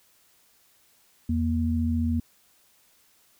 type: tone pair together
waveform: sine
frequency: 83.54 / 236.3 Hz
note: E2 / A#3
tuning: +24 / +24 cents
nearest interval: octave + tritone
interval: 1800 cents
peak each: -25 dBFS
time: 1.29-2.2 s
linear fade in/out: 5 ms
effects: white hiss -62 dBFS RMS until 3.39 s